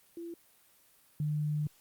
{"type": "tone pair in turn", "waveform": "sine", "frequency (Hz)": [338.6, 150.18], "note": ["E4", "D3"], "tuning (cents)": [46, 39], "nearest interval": "octave + major second", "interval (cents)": 1407, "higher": "first", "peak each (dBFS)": [-39, -29], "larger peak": "second", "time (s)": [[0.17, 0.34], [1.2, 1.67]], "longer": "second", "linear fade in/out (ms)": 2, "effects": ["white hiss -64 dBFS RMS until 1.8 s", "Opus 32 kbps"]}